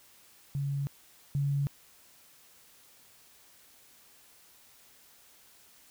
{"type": "tone pair in turn", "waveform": "sine", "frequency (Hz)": [140.1, 140.99], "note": ["C#3", "C#3"], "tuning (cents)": [19, 30], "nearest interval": "unison", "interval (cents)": 11, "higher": "second", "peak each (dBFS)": [-29, -26], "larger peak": "second", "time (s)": [[0.55, 0.87], [1.35, 1.67]], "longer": "neither", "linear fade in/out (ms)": 0, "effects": ["white hiss -59 dBFS RMS until 5.9 s"]}